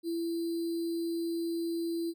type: tone with sample-and-hold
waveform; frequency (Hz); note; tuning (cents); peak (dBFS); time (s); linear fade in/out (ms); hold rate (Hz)
sine; 335; E4; +28; -30; 0.03-2.14; 50; 4410
effects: none